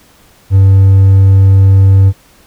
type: tone with hard clipping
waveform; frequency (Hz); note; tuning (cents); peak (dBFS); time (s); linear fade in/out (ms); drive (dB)
triangle; 96.9; G2; -20; -3; 0.5-2.13; 50; 5
effects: pink hiss -45 dBFS RMS until 2.46 s